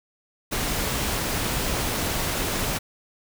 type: noise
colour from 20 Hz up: pink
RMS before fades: -26 dBFS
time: 0.51-2.79 s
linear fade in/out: 20 ms
effects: none